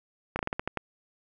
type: slowing click train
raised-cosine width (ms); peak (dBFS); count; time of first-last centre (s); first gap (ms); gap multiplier
0.5; -14; 8; 0.36-0.773; 31; 1.21
effects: none